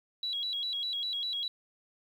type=tone with vibrato; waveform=sine; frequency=3607 Hz; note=A7; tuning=42 cents sharp; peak=-31 dBFS; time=0.23-1.48 s; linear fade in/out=2 ms; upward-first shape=square; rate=5 Hz; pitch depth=150 cents each way; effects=10-bit